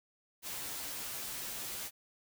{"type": "noise with comb filter", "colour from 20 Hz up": "white", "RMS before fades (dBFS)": -41, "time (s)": [0.42, 1.91], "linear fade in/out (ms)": 50, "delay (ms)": 12, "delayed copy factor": -0.65, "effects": []}